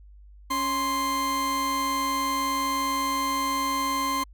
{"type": "tone pair together", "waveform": "40% pulse", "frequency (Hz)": [276.5, 1046.5], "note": ["C#4", "C6"], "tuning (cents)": [-4, 0], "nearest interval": "octave + major seventh", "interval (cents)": 2304, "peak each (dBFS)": [-31, -24], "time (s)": [0.5, 4.24], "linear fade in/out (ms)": 10, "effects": ["added 50 Hz sine -46 dBFS peak until 4.33 s"]}